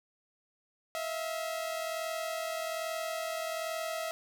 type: tone pair together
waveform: sawtooth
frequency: 645 / 686.2 Hz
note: E5 / F5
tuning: -38 / -31 cents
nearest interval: minor second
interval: 107 cents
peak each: -31 / -36 dBFS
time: 0.95-4.11 s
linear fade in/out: 0 ms
effects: none